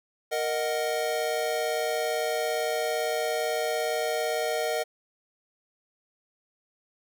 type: chord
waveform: square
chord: D# minor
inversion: second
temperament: equal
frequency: 466.2 / 622.3 / 740 Hz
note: A#4 / D#5 / F#5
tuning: 0 / 0 / 0 cents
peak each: -31 / -30 / -33 dBFS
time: 0.31-4.84 s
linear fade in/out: 20 ms
effects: none